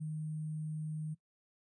sine tone with sample-and-hold, 155.1 Hz, D#3, 5 cents flat, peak -36 dBFS, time 0-1.15 s, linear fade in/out 20 ms, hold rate 8820 Hz, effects noise-tail reverb RT60 0.1 s tail -20 dB re dry + resampled to 22050 Hz

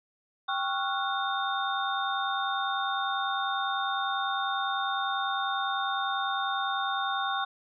sine tone cluster, 786 / 1108 / 1375 / 1465 / 3644 Hz, G5 / C#6 / F6 / F#6 / A#7, +4 / -1 / -27 / -18 / -40 cents, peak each -32 / -32 / -36 / -35 / -35 dBFS, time 0.48-7.45 s, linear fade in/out 10 ms, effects none

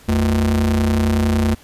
square ring-modulated tone, 69.3 Hz, C#2, in tune, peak -12 dBFS, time 0.08-1.55 s, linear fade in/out 10 ms, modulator 154 Hz, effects pink hiss -46 dBFS RMS until 1.63 s + resampled to 32000 Hz

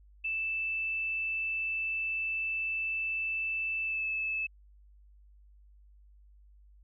sine tone with pitch glide, 2642 to 2613 Hz, E7 to E7, +3 to -16 cents, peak -30 dBFS, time 0.24-4.47 s, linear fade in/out 10 ms, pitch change -19 cents, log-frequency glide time 3.84-4.05 s, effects added 50 Hz sine -55 dBFS peak until 6.83 s

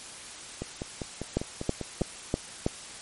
two click trains, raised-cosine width 2 ms, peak -19 / -11 dBFS, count 8 / 5, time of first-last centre 0.62-2.012 / 1.37-2.664 s, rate 5.03 / 3.09 Hz, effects white hiss -43 dBFS RMS until 3.01 s + MP3 48 kbps

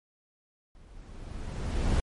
brown noise with level ramp, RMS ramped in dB -53 to -23 dBFS, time 0.75-2 s, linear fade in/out 0 ms, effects MP3 48 kbps

